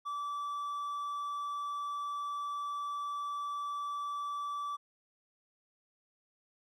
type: tone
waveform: triangle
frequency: 1158 Hz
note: D6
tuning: 25 cents flat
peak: -33 dBFS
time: 0.05-4.77 s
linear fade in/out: 20 ms
effects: none